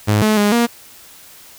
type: tone with pitch steps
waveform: sawtooth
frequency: 105.3 / 215 / 206.2 / 236.1 Hz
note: G#2 / A3 / G#3 / A#3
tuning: +24 / -40 / -12 / +22 cents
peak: -8 dBFS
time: 0.07-0.67 s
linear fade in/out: 20 ms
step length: 150 ms
effects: white hiss -42 dBFS RMS until 1.58 s